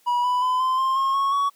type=tone with pitch steps; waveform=triangle; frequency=971 / 991.4 / 1012.2 / 1033.5 / 1055.2 / 1077.4 / 1100 / 1123.1 Hz; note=B5 / B5 / B5 / C6 / C6 / C#6 / C#6 / C#6; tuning=-30 / +6 / +42 / -22 / +14 / -50 / -14 / +22 cents; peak=-17 dBFS; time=0.06-1.5 s; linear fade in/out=20 ms; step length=180 ms; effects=white hiss -60 dBFS RMS until 1.55 s + high-pass 200 Hz 12 dB/octave